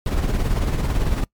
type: noise with tremolo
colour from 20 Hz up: brown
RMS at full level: -17 dBFS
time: 0.06-1.24 s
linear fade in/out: 2 ms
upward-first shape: triangle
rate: 18 Hz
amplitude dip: 60%
effects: noise-tail reverb RT60 0.1 s tail -23 dB re dry + MP3 96 kbps